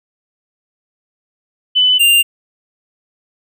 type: tone pair in turn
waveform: sine / square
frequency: 3004 / 2792 Hz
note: F#7 / F7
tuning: +26 / -1 cents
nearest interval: minor second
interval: 127 cents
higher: first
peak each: -8 dBFS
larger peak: neither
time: 1.75-1.99 / 1.99-2.23 s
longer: neither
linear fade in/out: 20 ms
effects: none